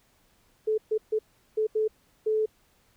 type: tone bursts at uneven times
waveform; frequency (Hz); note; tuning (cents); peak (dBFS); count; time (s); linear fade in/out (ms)
sine; 433.7; A4; -25; -22; 6; 0.67-0.78 / 0.91-0.98 / 1.12-1.19 / 1.57-1.67 / 1.75-1.88 / 2.26-2.46; 10
effects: pink hiss -65 dBFS RMS until 2.96 s